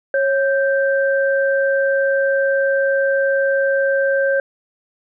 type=tone pair together; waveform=sine; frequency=548.4 / 1567 Hz; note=C#5 / G6; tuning=-19 / -1 cents; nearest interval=octave + tritone; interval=1818 cents; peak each=-15 / -20 dBFS; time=0.14-4.4 s; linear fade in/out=2 ms; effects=none